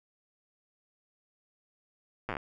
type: slowing click train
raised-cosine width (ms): 0.5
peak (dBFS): -19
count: 8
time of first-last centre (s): 2.29-2.368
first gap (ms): 8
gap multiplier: 1.11
effects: none